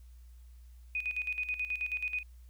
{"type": "tone with tremolo", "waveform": "sine", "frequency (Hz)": 2489, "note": "D#7", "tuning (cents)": 0, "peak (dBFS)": -30, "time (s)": [0.95, 2.23], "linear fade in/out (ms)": 2, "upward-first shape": "square", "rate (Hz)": 9.3, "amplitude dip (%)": 70, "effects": ["added 60 Hz sine -50 dBFS peak until 2.49 s", "white hiss -71 dBFS RMS until 2.49 s"]}